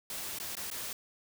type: noise with dropouts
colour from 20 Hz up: white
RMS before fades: -39 dBFS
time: 0.1-0.93 s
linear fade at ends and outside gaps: 2 ms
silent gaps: 0.387-0.399 / 0.553-0.568 / 0.702-0.713 s
effects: none

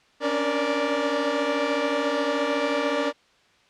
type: tone cluster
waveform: sawtooth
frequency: 275.2 / 289.1 / 469.8 / 587 Hz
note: C#4 / D4 / A#4 / D5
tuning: -12 / -27 / +13 / -1 cents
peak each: -27 / -25 / -24 / -22 dBFS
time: 0.2-3.13 s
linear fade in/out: 50 ms
effects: white hiss -59 dBFS RMS until 3.69 s + low-pass 4000 Hz 12 dB/octave

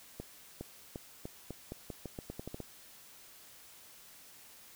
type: accelerating click train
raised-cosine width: 2 ms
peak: -27 dBFS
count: 14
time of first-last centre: 0.2-2.603 s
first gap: 410 ms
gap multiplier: 0.85
effects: white hiss -56 dBFS RMS until 4.75 s

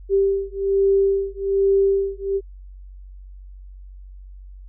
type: beating tone pair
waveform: sine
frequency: 392 / 393.2 Hz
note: G4 / G4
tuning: 0 / +5 cents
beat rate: 1.2 Hz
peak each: -19 / -19 dBFS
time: 0.09-2.41 s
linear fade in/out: 50 ms
effects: added 47 Hz sine -37 dBFS peak until 4.68 s

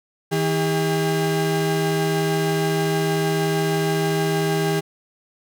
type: tone pair together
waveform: 35% pulse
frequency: 160 / 403.2 Hz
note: D#3 / G4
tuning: +49 / +49 cents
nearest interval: octave + major third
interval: 1600 cents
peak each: -20 dBFS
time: 0.31-4.81 s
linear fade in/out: 20 ms
effects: none

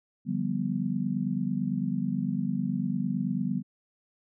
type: chord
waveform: sine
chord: G dominant seventh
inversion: second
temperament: just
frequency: 147 / 176.4 / 196 / 245 Hz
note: D3 / F3 / G3 / B3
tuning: +2 / +18 / 0 / -14 cents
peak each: -34 / -34 / -30 / -31 dBFS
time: 0.25-3.63 s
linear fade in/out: 50 ms
effects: none

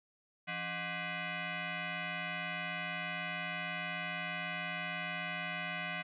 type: tone with frequency modulation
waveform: sine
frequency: 277.2 Hz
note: C#4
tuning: in tune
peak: -36 dBFS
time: 0.47-6.03 s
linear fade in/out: 20 ms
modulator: 448 Hz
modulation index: 5.8
effects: none

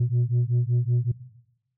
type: beating tone pair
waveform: sine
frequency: 118.8 / 124.1 Hz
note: A#2 / B2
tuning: +33 / +9 cents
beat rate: 5.3 Hz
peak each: -21 dBFS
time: 0-1.12 s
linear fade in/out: 10 ms
effects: noise-tail reverb RT60 0.9 s tail -17 dB re dry + tanh soft clip ceiling -17 dBFS

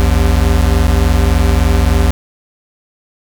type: tone pair together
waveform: square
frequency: 56.57 / 80 Hz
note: A1 / D#2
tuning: +49 / +49 cents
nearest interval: tritone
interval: 600 cents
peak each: -12 dBFS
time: 0-2.11 s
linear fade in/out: 0 ms
effects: none

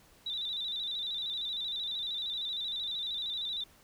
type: tone with vibrato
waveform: sine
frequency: 3729 Hz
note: A#7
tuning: in tune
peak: -33 dBFS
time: 0.26-3.64 s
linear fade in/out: 5 ms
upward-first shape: square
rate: 13 Hz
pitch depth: 71 cents each way
effects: pink hiss -61 dBFS RMS until 3.83 s

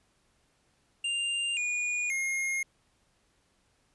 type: tone with pitch steps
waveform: square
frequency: 2794 / 2446 / 2142 Hz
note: F7 / D#7 / C7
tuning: 0 / -30 / +40 cents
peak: -29 dBFS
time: 1.04-2.63 s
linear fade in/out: 5 ms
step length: 530 ms
effects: pink hiss -70 dBFS RMS until 3.94 s + resampled to 24000 Hz

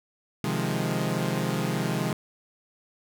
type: chord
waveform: sawtooth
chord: F minor seventh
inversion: second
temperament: equal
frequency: 130.81 / 155.56 / 174.61 / 207.7 Hz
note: C3 / Eb3 / F3 / Ab3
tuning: 0 / 0 / 0 / 0 cents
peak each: -27 dBFS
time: 0.44-2.13 s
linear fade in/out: 2 ms
effects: none

